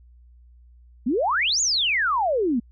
sine exponential two-way sweep, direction up then down, 218.9 to 7110 to 218.9 Hz, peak -19 dBFS, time 1.06-2.6 s, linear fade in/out 10 ms, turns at 1.61 s, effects added 60 Hz sine -48 dBFS peak until 2.71 s

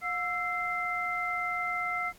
sine tone cluster, 718 / 1331 / 2080 Hz, F5 / E6 / C7, +48 / +16 / -11 cents, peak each -36 / -33 / -32 dBFS, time 0.01-2.13 s, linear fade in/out 50 ms, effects pink hiss -57 dBFS RMS until 2.18 s + AAC 64 kbps

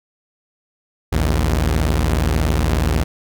sawtooth tone pair together, 56.71 / 78.4 Hz, A#1 / D#2, -47 / +14 cents, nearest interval tritone, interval 561 cents, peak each -14 dBFS, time 1.12-3.04 s, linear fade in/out 10 ms, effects none

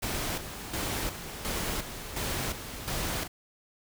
pink noise with tremolo, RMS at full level -32 dBFS, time 0.02-3.28 s, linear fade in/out 10 ms, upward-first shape square, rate 1.4 Hz, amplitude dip 60%, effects none

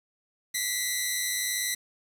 10% pulse tone pair together, 1942 / 2043 Hz, B6 / C7, -30 / -42 cents, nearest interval minor second, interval 88 cents, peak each -21 dBFS, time 0.54-1.75 s, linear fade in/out 10 ms, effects 8-bit

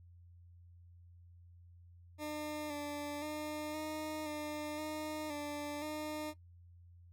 20% pulse tone with pitch steps, 301.7 / 292 / 303 / 308.4 / 300.8 / 307 / 293.2 / 304.8 Hz, D4 / D4 / D#4 / D#4 / D4 / D#4 / D4 / D#4, +47 / -10 / -46 / -15 / +42 / -23 / -3 / -36 cents, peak -34 dBFS, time 2.18-6.34 s, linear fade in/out 50 ms, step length 520 ms, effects noise-tail reverb RT60 0.1 s tail -18 dB re dry + added 87 Hz sine -56 dBFS peak until 7.12 s

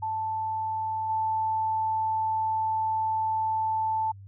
sine tone with level steps, 880 Hz, A5, in tune, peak -27 / -24 dBFS, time 0.02-4.12 s, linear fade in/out 10 ms, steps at 1.09 s, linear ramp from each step 10 ms, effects added 98 Hz sine -43 dBFS peak until 4.27 s

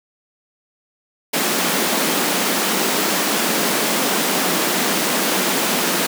pink high-pass noise, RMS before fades -19 dBFS, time 1.33-6.07 s, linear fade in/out 10 ms, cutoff 180 Hz, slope 48 dB/octave, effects none

